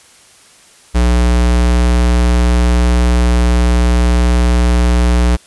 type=tone; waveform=square; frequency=60.2 Hz; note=B1; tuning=44 cents flat; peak=-9 dBFS; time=0.94-5.37 s; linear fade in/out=20 ms; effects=white hiss -44 dBFS RMS until 5.46 s + resampled to 24000 Hz